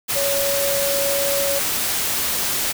sine tone in noise, 560 Hz, C#5, 18 cents sharp, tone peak -21 dBFS, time 0.15-1.6 s, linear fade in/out 20 ms, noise white, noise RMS -22 dBFS, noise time 0.08-2.73 s, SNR -2 dB, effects none

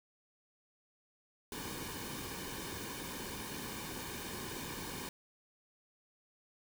pink noise with comb filter, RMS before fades -43 dBFS, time 1.52-5.09 s, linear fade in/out 2 ms, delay 1.5 ms, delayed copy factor -0.65, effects none

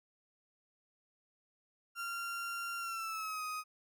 35% pulse tone with pitch glide, 1382 to 1252.7 Hz, F6 to D#6, -19 to +11 cents, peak -36 dBFS, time 1.95-3.64 s, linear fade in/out 50 ms, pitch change -170 cents, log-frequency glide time 2.79-3.43 s, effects none

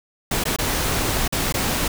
pink noise with dropouts, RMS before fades -22 dBFS, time 0.31-1.88 s, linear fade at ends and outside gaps 5 ms, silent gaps 0.439-0.453 / 0.563-0.586 / 1.279-1.324 / 1.525-1.54 s, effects none

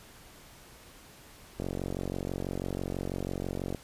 click train, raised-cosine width 2 ms, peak -20 dBFS, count 100, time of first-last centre 1.6-3.748 s, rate 46.1 Hz, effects pink hiss -53 dBFS RMS until 3.83 s + resampled to 32000 Hz

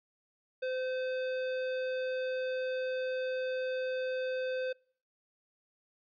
sine tone with tanh clipping, 514 Hz, C5, 31 cents flat, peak -34 dBFS, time 0.62-4.73 s, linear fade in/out 10 ms, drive 18 dB, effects noise-tail reverb RT60 0.5 s tail -26 dB re dry + resampled to 11025 Hz

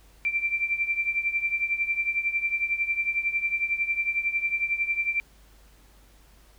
sine tone with tremolo, 2352 Hz, D7, 2 cents sharp, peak -20 dBFS, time 0.25-5.2 s, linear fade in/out 0 ms, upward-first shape triangle, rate 11 Hz, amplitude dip 85%, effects added 50 Hz sine -54 dBFS peak until 6.58 s + pink hiss -59 dBFS RMS until 6.58 s

